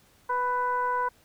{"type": "tone with frequency modulation", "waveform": "sine", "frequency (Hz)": 992, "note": "B5", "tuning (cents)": 7, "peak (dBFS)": -24, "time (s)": [0.29, 1.09], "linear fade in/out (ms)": 10, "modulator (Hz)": 498, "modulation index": 0.74, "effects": ["pink hiss -61 dBFS RMS until 1.24 s"]}